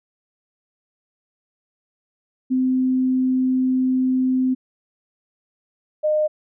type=tone pair in turn; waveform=sine; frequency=257.7 / 611.2 Hz; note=C4 / D#5; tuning=-26 / -31 cents; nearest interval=octave + minor third; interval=1495 cents; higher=second; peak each=-16 dBFS; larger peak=neither; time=2.5-4.55 / 6.03-6.28 s; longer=first; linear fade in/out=20 ms; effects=none